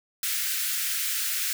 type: high-pass noise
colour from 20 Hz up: white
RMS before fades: -28 dBFS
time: 0.23-1.53 s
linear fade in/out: 2 ms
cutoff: 1400 Hz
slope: 48 dB/octave
effects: none